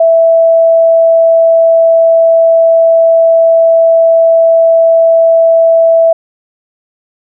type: tone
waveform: sine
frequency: 659.3 Hz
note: E5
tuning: in tune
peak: -3 dBFS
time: 0-6.13 s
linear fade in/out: 5 ms
effects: none